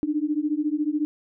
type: beating tone pair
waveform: sine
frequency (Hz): 293.7 / 307.7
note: D4 / D#4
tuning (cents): 0 / -19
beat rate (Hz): 14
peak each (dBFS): -25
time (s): 0.03-1.05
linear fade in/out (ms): 0
effects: none